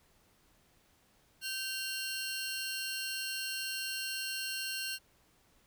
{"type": "tone cluster", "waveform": "sawtooth", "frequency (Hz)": [1549, 2776, 4263], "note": ["G6", "F7", "C8"], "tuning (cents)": [-21, -11, 32], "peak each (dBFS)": [-38, -36, -37], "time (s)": [1.41, 4.99], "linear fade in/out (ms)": 50, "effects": ["pink hiss -68 dBFS RMS until 5.66 s"]}